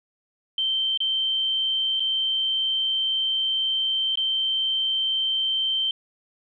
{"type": "tone with dropouts", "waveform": "sine", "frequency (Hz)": 3119, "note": "G7", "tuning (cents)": -9, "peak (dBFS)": -21, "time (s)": [0.58, 5.91], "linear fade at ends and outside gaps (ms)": 2, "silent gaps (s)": [[0.975, 1.003], [1.997, 2.003], [4.156, 4.173]], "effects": []}